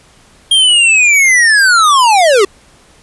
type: linear sweep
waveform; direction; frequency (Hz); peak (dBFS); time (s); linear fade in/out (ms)
square; down; 3231 to 370; -6; 0.51-2.45; 5
effects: pink hiss -45 dBFS RMS until 3.02 s + resampled to 24000 Hz